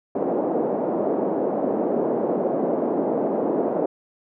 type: band-pass noise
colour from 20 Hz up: white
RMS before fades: -23 dBFS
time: 0.15-3.86 s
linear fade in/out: 5 ms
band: 220 to 620 Hz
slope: 24 dB/octave
effects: none